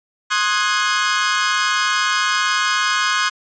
sawtooth chord, Ab dominant seventh, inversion first, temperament equal with one note detuned, 1062.3 / 1244.5 / 1480 / 1661.2 Hz, C6 / Eb6 / Gb6 / Ab6, +26 / 0 / 0 / 0 cents, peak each -18 dBFS, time 0.3-3.3 s, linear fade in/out 20 ms, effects resampled to 16000 Hz

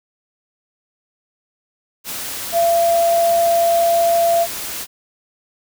sine tone in noise, 679 Hz, F5, 49 cents flat, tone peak -12 dBFS, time 2.52-4.47 s, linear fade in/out 50 ms, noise white, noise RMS -27 dBFS, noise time 2.04-4.87 s, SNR +12 dB, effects none

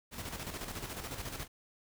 pink noise with tremolo, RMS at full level -40 dBFS, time 0.11-1.48 s, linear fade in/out 50 ms, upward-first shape square, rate 14 Hz, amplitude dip 50%, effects none

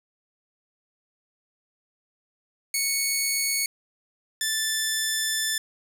10% pulse tone pair in turn, 2216 / 1758.8 Hz, C#7 / A6, -1 / -1 cents, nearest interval major third, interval 400 cents, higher first, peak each -14 / -15 dBFS, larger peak first, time 2.74-3.66 / 4.41-5.58 s, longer second, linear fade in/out 2 ms, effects 9-bit

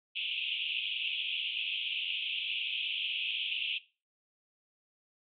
pink band-pass noise, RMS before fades -35 dBFS, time 0.15-3.79 s, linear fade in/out 20 ms, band 2500 to 3400 Hz, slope 96 dB/octave, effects noise-tail reverb RT60 0.3 s tail -17 dB re dry

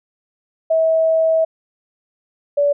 sine tone pair in turn, 646 / 575.5 Hz, E5 / D5, -35 / -35 cents, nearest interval major second, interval 200 cents, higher first, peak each -12 dBFS, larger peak neither, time 0.7-1.45 / 2.57-2.73 s, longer first, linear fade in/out 10 ms, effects none

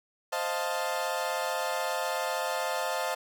30% pulse chord, F dominant seventh, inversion second, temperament equal, 523.3 / 622.3 / 698.5 / 880 Hz, C5 / Eb5 / F5 / A5, 0 / 0 / 0 / 0 cents, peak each -32 dBFS, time 0.32-3.15 s, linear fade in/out 10 ms, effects none

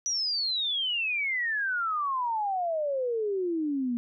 sine exponential sweep, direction down, 5920 to 233.1 Hz, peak -26 dBFS, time 0.06-3.97 s, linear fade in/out 0 ms, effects none

